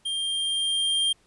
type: tone with level ramp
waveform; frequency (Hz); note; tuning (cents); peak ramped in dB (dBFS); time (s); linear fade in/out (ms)
square; 3191; G7; +30; -27 to -21; 0.05-1.13; 10
effects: pink hiss -63 dBFS RMS until 1.26 s + resampled to 24000 Hz